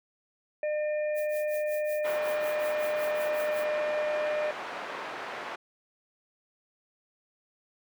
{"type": "harmonic tone", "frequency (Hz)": 604, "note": "D5", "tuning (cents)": 48, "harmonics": [1, 3, 4], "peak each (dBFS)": [-27, -42, -43], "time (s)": [0.63, 4.51], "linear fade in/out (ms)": 2}
{"type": "noise with tremolo", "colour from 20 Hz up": "violet", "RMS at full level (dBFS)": -42, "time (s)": [1.14, 3.66], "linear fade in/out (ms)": 50, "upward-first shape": "triangle", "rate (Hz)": 5.4, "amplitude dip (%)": 100}
{"type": "band-pass noise", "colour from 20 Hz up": "pink", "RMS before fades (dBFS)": -38, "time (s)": [2.04, 5.56], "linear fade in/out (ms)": 10, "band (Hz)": [570, 2000], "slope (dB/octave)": 12}
{"effects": []}